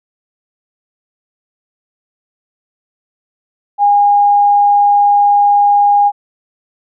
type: tone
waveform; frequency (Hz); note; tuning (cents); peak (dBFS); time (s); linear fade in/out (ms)
sine; 816; G#5; -31; -6; 3.78-6.12; 50
effects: none